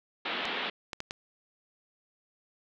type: band-pass noise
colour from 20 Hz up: white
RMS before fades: -34 dBFS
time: 0.25-0.7 s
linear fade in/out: 5 ms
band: 190 to 3700 Hz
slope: 48 dB/octave
type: clicks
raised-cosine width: 0.2 ms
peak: -18 dBFS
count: 4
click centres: 0.454 / 0.932 / 1.004 / 1.109 s
effects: none